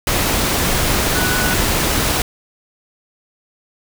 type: tone in noise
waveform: sine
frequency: 1480 Hz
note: F#6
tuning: in tune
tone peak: -21 dBFS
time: 1.15-1.54 s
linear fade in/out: 2 ms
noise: pink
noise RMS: -17 dBFS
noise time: 0.07-2.22 s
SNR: -7 dB
effects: none